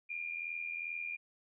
sine tone with amplitude modulation, 2411 Hz, D7, 45 cents sharp, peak -34 dBFS, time 0.09-1.17 s, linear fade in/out 20 ms, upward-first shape sine, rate 82.5 Hz, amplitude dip 70%, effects none

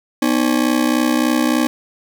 40% pulse ring-modulated tone, 277.2 Hz, C#4, in tune, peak -10 dBFS, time 0.22-1.67 s, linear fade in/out 0 ms, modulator 31.7 Hz, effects 7-bit

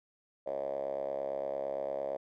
5% pulse tone with band-pass filter, 68.8 Hz, C#2, 12 cents flat, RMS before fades -36 dBFS, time 0.46-2.17 s, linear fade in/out 10 ms, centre 580 Hz, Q 8.6, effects none

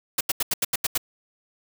white noise bursts, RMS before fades -23 dBFS, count 8, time 0.18-0.978 s, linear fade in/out 5 ms, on 28 ms, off 82 ms, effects none

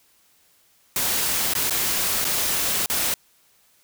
white noise with dropouts, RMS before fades -23 dBFS, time 0.96-3.14 s, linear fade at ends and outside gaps 1 ms, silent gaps 1.536-1.551 / 1.698-1.707 / 2.244-2.25 / 2.86-2.899 s, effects white hiss -60 dBFS RMS until 3.83 s

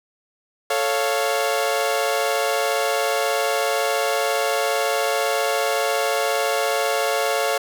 sawtooth chord, A augmented, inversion none, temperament equal, 440 / 554.4 / 698.5 Hz, A4 / C#5 / E#5, 0 / 0 / 0 cents, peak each -21 / -19 / -20 dBFS, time 0.7-7.58 s, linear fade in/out 5 ms, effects none

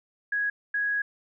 sine tone pair in turn, 1661.2 / 1661.2 Hz, G#6 / G#6, 0 / 0 cents, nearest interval unison, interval 0 cents, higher neither, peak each -24 dBFS, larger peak neither, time 0.32-0.5 / 0.74-1.02 s, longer second, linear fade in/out 5 ms, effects none

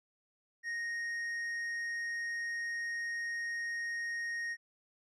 sine tone with tanh clipping, 1864.7 Hz, A#6, in tune, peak -36 dBFS, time 0.63-4.57 s, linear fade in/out 50 ms, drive 6 dB, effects none

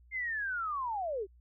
sine linear sweep, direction down, 2126 to 358.3 Hz, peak -32 dBFS, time 0.11-1.27 s, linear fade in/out 50 ms, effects added 60 Hz sine -57 dBFS peak until 1.4 s

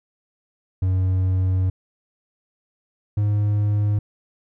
triangle tone pair in turn, 93.2 / 103.84 Hz, F#2 / G#2, +13 / 0 cents, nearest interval major second, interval 187 cents, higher second, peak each -15 dBFS, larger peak neither, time 0.82-1.7 / 3.17-3.99 s, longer first, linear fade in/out 5 ms, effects none

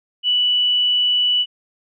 sine tone, 2960 Hz, F#7, in tune, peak -14 dBFS, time 0.23-1.46 s, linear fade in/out 50 ms, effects none

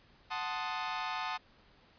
sawtooth chord, F# diminished seventh, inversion none, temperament equal, 740 / 880 / 1046.5 / 1244.5 Hz, F#5 / A5 / C6 / Eb6, 0 / 0 / 0 / 0 cents, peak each -37 / -35 / -38 / -36 dBFS, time 0.3-1.38 s, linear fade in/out 20 ms, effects pink hiss -63 dBFS RMS until 1.98 s + resampled to 11025 Hz

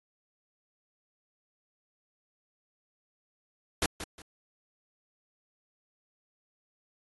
pink noise with echo, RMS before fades -27 dBFS, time 3.82-3.86 s, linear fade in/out 2 ms, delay 180 ms, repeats 2, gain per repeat -11 dB, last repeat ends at 4.22 s, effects AAC 32 kbps

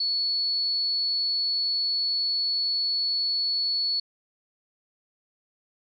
sine tone, 4411 Hz, C#8, 9 cents flat, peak -23 dBFS, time 0-4 s, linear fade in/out 5 ms, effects none

